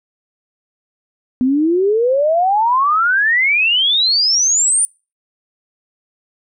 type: exponential sweep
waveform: sine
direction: up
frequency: 246.9 to 9397 Hz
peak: -11 dBFS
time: 1.41-4.85 s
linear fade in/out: 0 ms
effects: noise-tail reverb RT60 0.3 s tail -24 dB re dry